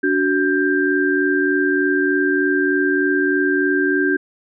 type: tone cluster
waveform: sine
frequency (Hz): 289.1 / 372.4 / 1584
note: D4 / F#4 / G6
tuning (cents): -27 / +11 / +18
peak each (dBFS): -19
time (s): 0.03-4.17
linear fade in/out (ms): 10
effects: none